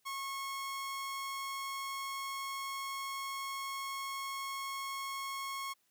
sawtooth tone, 1092 Hz, C#6, 26 cents flat, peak -34 dBFS, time 0.05-5.74 s, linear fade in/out 20 ms, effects white hiss -75 dBFS RMS until 5.9 s + high-pass 80 Hz 12 dB/octave

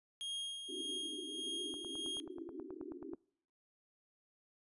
45% pulse tone with tremolo, 3251 Hz, G#7, 38 cents flat, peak -38 dBFS, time 0.21-2.2 s, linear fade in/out 0 ms, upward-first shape sine, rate 1.7 Hz, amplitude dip 50%
white band-pass noise, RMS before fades -48 dBFS, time 0.68-3.15 s, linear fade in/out 5 ms, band 270 to 390 Hz, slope 96 dB/octave
click train, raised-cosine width 1 ms, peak -39 dBFS, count 14, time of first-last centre 1.74-3.135 s, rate 9.32 Hz
effects noise-tail reverb RT60 0.7 s tail -26 dB re dry + resampled to 24000 Hz

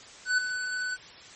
square tone with ADSR envelope, 1498 Hz, F#6, 21 cents sharp, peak -20 dBFS, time 0.25-0.97 s, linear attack 130 ms, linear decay 4 ms, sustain -10 dB, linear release 31 ms, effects white hiss -48 dBFS RMS until 1.35 s + MP3 32 kbps

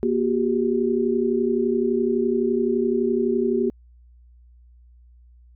sine tone cluster, 238.2 / 367.3 / 399.1 Hz, A#3 / F#4 / G4, +38 / -13 / +31 cents, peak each -23 dBFS, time 0.03-3.7 s, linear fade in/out 0 ms, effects added 60 Hz sine -48 dBFS peak until 5.55 s

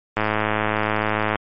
click train, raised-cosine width 0.5 ms, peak -5 dBFS, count 128, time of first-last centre 0.17-1.357 s, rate 107 Hz, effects MP3 32 kbps

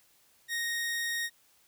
sawtooth tone, 1864.7 Hz, A#6, in tune, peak -27 dBFS, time 0.48-1.3 s, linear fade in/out 50 ms, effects white hiss -65 dBFS RMS until 1.67 s

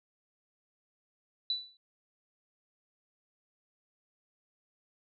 sine tone with exponential decay, 3968 Hz, B7, 7 cents sharp, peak -26 dBFS, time 1.5-1.77 s, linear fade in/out 2 ms, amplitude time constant 58 ms, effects none

